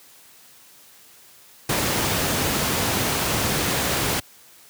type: noise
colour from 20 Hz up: pink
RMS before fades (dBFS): -22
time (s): 1.69-4.2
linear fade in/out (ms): 5
effects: white hiss -50 dBFS RMS until 4.69 s + high-pass 80 Hz 12 dB/octave